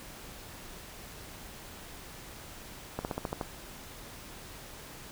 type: slowing click train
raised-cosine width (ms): 1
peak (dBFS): -18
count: 7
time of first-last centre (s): 2.99-3.412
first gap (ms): 59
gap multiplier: 1.07
effects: pink hiss -47 dBFS RMS until 5.11 s